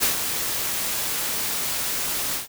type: noise with ADSR envelope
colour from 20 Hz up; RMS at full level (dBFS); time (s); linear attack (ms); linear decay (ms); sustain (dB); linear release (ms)
white; -19; 0-2.48; 33; 110; -7; 130
effects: none